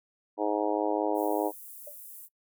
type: harmonic tone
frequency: 104.8 Hz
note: G#2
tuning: 16 cents sharp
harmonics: 3 / 4 / 5 / 6 / 7 / 8 / 9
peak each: -31 / -32 / -33 / -34 / -34 / -35 / -36 dBFS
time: 0.37-1.52 s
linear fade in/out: 50 ms
type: high-pass noise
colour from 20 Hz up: pink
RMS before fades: -46 dBFS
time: 1.14-2.29 s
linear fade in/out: 50 ms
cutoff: 11000 Hz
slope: 24 dB/octave
type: tone with exponential decay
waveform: sine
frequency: 585 Hz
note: D5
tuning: 7 cents flat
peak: -38 dBFS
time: 1.87-1.97 s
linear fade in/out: 5 ms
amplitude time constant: 21 ms
effects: noise-tail reverb RT60 0.1 s tail -23 dB re dry